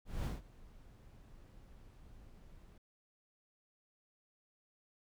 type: noise with ADSR envelope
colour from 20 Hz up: brown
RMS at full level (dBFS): -35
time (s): 0.05-2.78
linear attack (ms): 200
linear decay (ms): 160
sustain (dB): -22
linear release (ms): 4
effects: none